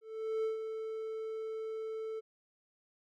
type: tone with ADSR envelope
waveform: triangle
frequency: 441.3 Hz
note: A4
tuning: 5 cents sharp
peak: -28 dBFS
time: 0.01-2.21 s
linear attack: 430 ms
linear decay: 130 ms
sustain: -7 dB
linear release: 25 ms
effects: none